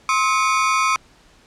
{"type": "ring-modulated tone", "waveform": "30% pulse", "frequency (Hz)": 1170, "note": "D6", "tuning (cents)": -7, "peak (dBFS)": -10, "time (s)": [0.09, 0.96], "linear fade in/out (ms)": 0, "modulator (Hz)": 114, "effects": ["pink hiss -52 dBFS RMS until 1.46 s", "low-pass 7000 Hz 12 dB/octave"]}